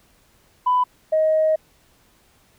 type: tone pair in turn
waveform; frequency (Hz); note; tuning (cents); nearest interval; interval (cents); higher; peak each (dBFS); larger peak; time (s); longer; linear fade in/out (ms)
sine; 997 / 628.1; B5 / D#5; +16 / +16; minor sixth; 800; first; -14; neither; 0.66-0.84 / 1.12-1.56; second; 10
effects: tanh soft clip ceiling -10 dBFS + pink hiss -58 dBFS RMS until 2.58 s